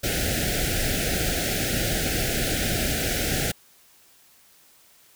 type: band-stop noise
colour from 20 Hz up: pink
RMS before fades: -25 dBFS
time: 0.03-3.52 s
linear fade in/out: 10 ms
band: 780 to 1400 Hz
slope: 96 dB/octave
effects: white hiss -56 dBFS RMS until 5.15 s